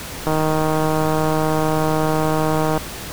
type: click train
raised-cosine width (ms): 1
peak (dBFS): -6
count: 392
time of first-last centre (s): 0.27-2.776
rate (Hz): 156
effects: pink hiss -31 dBFS RMS until 3.12 s